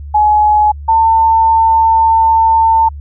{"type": "tone pair in turn", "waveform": "sine", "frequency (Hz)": [845, 898.1], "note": ["G#5", "A5"], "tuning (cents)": [30, 35], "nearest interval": "minor second", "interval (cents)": 105, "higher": "second", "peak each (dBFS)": -6, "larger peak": "neither", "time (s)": [[0.14, 0.72], [0.88, 2.89]], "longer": "second", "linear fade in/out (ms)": 10, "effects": ["added 72 Hz sine -24 dBFS peak until 3 s"]}